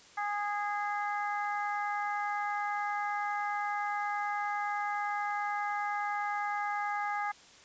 harmonic tone, 412.1 Hz, G#4, 13 cents flat, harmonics 2 / 3 / 4 / 5, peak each -33 / -37 / -39 / -41 dBFS, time 0.17-7.32 s, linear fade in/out 10 ms, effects white hiss -56 dBFS RMS until 7.64 s + resampled to 16000 Hz

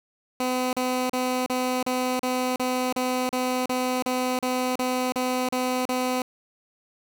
15% pulse tone bursts, 253.6 Hz, B3, 46 cents sharp, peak -17 dBFS, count 16, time 0.4-6.22 s, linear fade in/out 2 ms, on 330 ms, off 36 ms, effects none

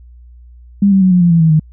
sine tone with pitch steps, 200.3 / 193.14 / 186.24 / 179.58 / 173.17 / 166.98 / 161.01 / 155.26 Hz, G3 / G3 / F#3 / F3 / F3 / E3 / E3 / D#3, +38 / -25 / +12 / +49 / -14 / +23 / -40 / -3 cents, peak -6 dBFS, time 0.82-1.596 s, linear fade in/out 5 ms, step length 97 ms, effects added 60 Hz sine -36 dBFS peak until 1.72 s

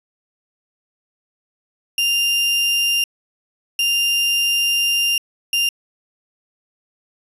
35% pulse tone bursts at uneven times, 2794 Hz, F7, in tune, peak -14 dBFS, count 3, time 1.98-3.04 / 3.79-5.18 / 5.53-5.69 s, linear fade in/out 2 ms, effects resampled to 32000 Hz

